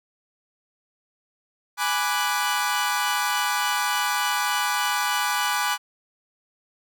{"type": "chord", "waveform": "sawtooth", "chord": "G# half-diminished seventh", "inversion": "none", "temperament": "equal", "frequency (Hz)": [830.6, 987.8, 1174.7, 1480], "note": ["G#5", "B5", "D6", "F#6"], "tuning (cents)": [0, 0, 0, 0], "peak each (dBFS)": -24, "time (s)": [1.77, 5.78], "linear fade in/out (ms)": 50, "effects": []}